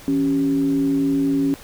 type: tone with frequency modulation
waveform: sine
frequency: 277.2 Hz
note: C#4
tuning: in tune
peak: -16 dBFS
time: 0.08-1.54 s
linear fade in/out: 0 ms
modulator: 112 Hz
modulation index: 0.45
effects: pink hiss -42 dBFS RMS until 1.63 s

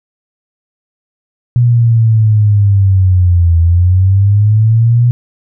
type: linear two-way sweep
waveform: sine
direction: down then up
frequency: 122.2 to 82.9 to 122.2 Hz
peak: -5 dBFS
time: 1.56-5.11 s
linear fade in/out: 0 ms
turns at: 3.59 s
effects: none

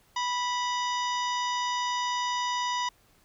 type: harmonic tone with a mistuned harmonic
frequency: 984 Hz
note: B5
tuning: 7 cents flat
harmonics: 1 / 2 / 3 / 4 / 5 / 6 / 7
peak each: -28 / -36 / -38 / -38 / -41 / -42 / -48 dBFS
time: 0.16-2.89 s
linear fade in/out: 5 ms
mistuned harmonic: 4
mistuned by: -110 cents
effects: pink hiss -63 dBFS RMS until 3.24 s

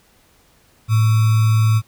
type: tone with sample-and-hold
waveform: sine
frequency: 110 Hz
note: A2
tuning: in tune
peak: -11 dBFS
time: 0.88-1.82 s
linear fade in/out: 50 ms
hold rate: 1225 Hz
effects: pink hiss -55 dBFS RMS until 1.87 s

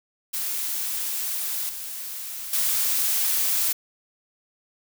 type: noise with level steps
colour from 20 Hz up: blue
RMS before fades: -28 / -34 / -23 dBFS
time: 0.33-3.73 s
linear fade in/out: 10 ms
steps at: 1.69 / 2.53 s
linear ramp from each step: 2 ms
effects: none

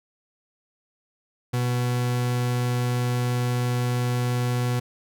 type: tone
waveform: 40% pulse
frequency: 123 Hz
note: B2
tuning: 7 cents flat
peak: -21 dBFS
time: 1.53-4.8 s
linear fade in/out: 10 ms
effects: none

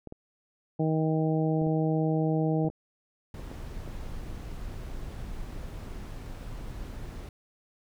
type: clicks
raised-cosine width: 2 ms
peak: -28 dBFS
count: 9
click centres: 0.073 / 0.124 / 1.617 / 1.668 / 2.649 / 2.7 / 3.396 / 3.515 / 3.877 s
type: harmonic tone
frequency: 157.9 Hz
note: D#3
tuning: 26 cents sharp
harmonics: 1 / 2 / 3 / 4 / 5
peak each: -26 / -29 / -32 / -35 / -37 dBFS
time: 0.79-2.69 s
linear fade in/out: 10 ms
type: noise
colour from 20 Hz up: brown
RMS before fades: -38 dBFS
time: 3.34-7.29 s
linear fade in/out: 2 ms
effects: none

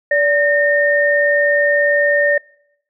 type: tone pair together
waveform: sine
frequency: 579 / 1829.2 Hz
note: D5 / A#6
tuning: -25 / -33 cents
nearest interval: octave + minor sixth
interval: 1992 cents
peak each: -14 dBFS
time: 0.11-2.38 s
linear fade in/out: 5 ms
effects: noise-tail reverb RT60 0.8 s tail -25 dB re dry

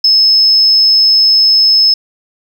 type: tone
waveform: sine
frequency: 5200 Hz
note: E8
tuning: 24 cents flat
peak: -4 dBFS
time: 0.04-1.94 s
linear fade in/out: 5 ms
effects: tanh soft clip ceiling 0 dBFS + 7-bit

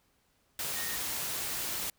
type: tone in noise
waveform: sine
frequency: 1854 Hz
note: A#6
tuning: 10 cents flat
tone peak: -41 dBFS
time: 0.76-0.96 s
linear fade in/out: 2 ms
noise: white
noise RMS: -35 dBFS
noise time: 0.59-1.9 s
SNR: -9 dB
effects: pink hiss -71 dBFS RMS until 1.98 s

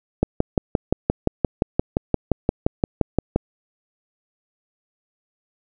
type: click train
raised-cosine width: 2 ms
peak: -3 dBFS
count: 19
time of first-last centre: 0.23-3.36 s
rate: 5.75 Hz
effects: none

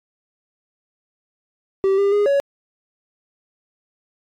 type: tone with pitch steps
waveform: triangle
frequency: 387.6 / 399.4 / 411.6 / 560 Hz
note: G4 / G4 / G#4 / C#5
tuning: -20 / +32 / -16 / +18 cents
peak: -12 dBFS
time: 1.84-2.4 s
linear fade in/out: 0 ms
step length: 140 ms
effects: AAC 64 kbps

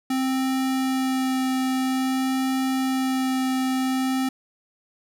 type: tone with vibrato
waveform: square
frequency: 261.6 Hz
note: C4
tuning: in tune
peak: -22 dBFS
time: 0.1-4.29 s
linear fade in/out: 5 ms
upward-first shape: sine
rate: 0.5 Hz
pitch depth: 9 cents each way
effects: none

